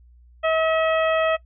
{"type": "harmonic tone", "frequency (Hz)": 642, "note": "E5", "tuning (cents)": -46, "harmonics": [1, 2, 3, 4, 5], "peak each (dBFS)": [-19, -25, -29, -31, -33], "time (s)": [0.43, 1.37], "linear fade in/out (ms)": 20, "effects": ["noise-tail reverb RT60 0.1 s tail -20 dB re dry", "added 60 Hz sine -48 dBFS peak until 1.45 s"]}